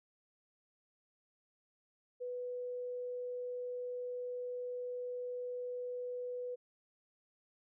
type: tone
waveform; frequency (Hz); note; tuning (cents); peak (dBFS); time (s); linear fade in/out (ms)
sine; 494.3; B4; +1; -38; 2.2-6.56; 20
effects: none